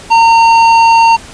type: tone with hard clipping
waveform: sine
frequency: 915 Hz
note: A#5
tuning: 32 cents flat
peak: -5 dBFS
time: 0.1-1.17 s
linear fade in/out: 20 ms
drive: 10 dB
effects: pink hiss -32 dBFS RMS until 1.33 s + resampled to 22050 Hz